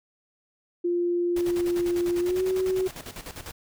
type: tone with pitch glide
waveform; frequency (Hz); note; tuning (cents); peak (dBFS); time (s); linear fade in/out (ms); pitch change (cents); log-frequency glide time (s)
sine; 349 to 374; F4 to F#4; -1 to +19; -22; 0.84-2.88; 10; +120; 2.2-2.43
type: noise with tremolo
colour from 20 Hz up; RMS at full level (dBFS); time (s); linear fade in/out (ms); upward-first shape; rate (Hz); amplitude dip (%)
pink; -38; 1.36-3.52; 5; square; 10; 70
effects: none